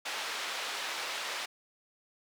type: band-pass noise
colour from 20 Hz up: white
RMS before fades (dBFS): -37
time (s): 0.05-1.46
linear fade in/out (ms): 10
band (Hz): 570 to 3700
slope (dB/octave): 12
effects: none